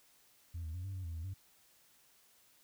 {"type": "tone with pitch steps", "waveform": "sine", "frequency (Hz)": [84.5, 79.4, 89.8, 97.1, 93.2, 83, 81.3, 95.6], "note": ["E2", "D#2", "F2", "G2", "F#2", "E2", "E2", "G2"], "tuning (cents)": [43, 36, 49, -16, 13, 12, -23, -43], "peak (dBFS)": -37, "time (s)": [0.54, 1.34], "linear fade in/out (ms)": 10, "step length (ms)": 100, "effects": ["tanh soft clip ceiling -37 dBFS", "white hiss -67 dBFS RMS until 2.63 s"]}